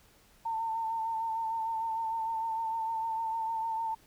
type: tone with vibrato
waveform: sine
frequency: 900 Hz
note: A5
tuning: 39 cents sharp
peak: -30 dBFS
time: 0.45-3.95 s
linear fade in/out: 10 ms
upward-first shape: sine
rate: 6.6 Hz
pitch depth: 31 cents each way
effects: pink hiss -62 dBFS RMS until 4.06 s